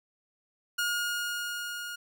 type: tone with level ramp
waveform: sawtooth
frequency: 1430 Hz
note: F6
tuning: 41 cents sharp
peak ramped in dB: -23 to -33 dBFS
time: 0.78-1.96 s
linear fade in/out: 10 ms
effects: none